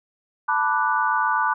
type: chord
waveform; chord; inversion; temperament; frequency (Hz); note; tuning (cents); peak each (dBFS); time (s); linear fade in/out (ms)
sine; B minor seventh; third; equal; 880 / 987.8 / 1174.7 / 1480; A5 / B5 / D6 / F#6; 0 / 0 / 0 / 0; -24; 0.48-1.54; 10
effects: none